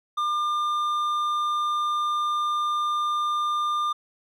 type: tone with hard clipping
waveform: sine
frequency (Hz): 1200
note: D6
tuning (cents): +37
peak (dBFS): -24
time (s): 0.17-3.93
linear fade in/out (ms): 10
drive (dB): 6
effects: none